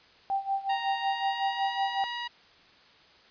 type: tone with tremolo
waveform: sine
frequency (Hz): 784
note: G5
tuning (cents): 0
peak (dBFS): -24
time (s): 0.3-2.04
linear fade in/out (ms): 0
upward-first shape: sine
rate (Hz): 5.4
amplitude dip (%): 85
type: tone with pitch glide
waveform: 15% pulse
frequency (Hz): 932.3 to 957.4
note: A#5 to A#5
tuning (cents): 0 to +46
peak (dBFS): -26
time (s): 0.69-2.28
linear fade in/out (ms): 10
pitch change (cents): +46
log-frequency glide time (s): 0.98-1.81
effects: white hiss -57 dBFS RMS until 3.3 s + resampled to 11025 Hz